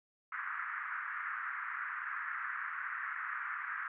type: band-pass noise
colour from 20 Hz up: pink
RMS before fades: -40 dBFS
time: 0.32-3.88 s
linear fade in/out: 2 ms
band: 1200 to 1900 Hz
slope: 48 dB/octave
effects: none